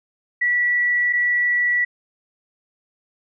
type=tone pair in turn; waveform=sine; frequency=1949 / 1949 Hz; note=B6 / B6; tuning=-23 / -23 cents; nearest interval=unison; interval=0 cents; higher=neither; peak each=-16 dBFS; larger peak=neither; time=0.41-1.13 / 1.13-1.85 s; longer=neither; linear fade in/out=10 ms; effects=none